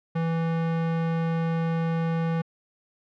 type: tone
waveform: square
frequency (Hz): 164.81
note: E3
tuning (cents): 0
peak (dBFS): -24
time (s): 0.15-2.42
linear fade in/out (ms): 10
effects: low-pass 2000 Hz 12 dB/octave